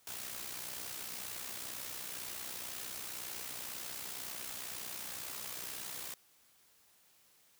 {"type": "noise with amplitude modulation", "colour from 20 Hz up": "white", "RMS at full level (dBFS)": -41, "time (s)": [0.07, 6.14], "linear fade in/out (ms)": 2, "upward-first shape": "sine", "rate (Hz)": 62, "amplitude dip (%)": 55, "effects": ["white hiss -67 dBFS RMS until 7.59 s", "high-pass 60 Hz 12 dB/octave"]}